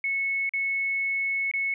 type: tone with dropouts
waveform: sine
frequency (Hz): 2200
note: C#7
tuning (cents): -14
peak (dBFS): -24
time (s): 0.04-1.74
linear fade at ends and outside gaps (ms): 2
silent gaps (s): 0.493-0.536 / 1.514-1.537
effects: none